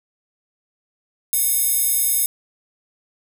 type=tone with high-pass filter; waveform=square; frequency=730 Hz; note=F#5; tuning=24 cents flat; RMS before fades=-19 dBFS; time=1.33-2.26 s; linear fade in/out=0 ms; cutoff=11000 Hz; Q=1.5; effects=7-bit